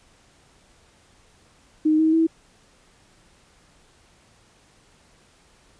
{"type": "tone with pitch steps", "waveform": "sine", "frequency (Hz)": [310, 317.4, 325], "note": ["D#4", "D#4", "E4"], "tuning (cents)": [-6, 35, -24], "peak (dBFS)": -15, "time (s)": [1.85, 2.27], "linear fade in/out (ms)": 10, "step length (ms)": 140, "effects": ["pink hiss -57 dBFS RMS until 5.79 s", "resampled to 22050 Hz"]}